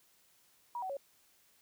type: tone with pitch steps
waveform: sine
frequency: 959 / 754 / 555 Hz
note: A#5 / F#5 / C#5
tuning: +49 / +32 / +2 cents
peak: -36 dBFS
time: 0.75-0.969 s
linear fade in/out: 2 ms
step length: 73 ms
effects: white hiss -68 dBFS RMS until 1.61 s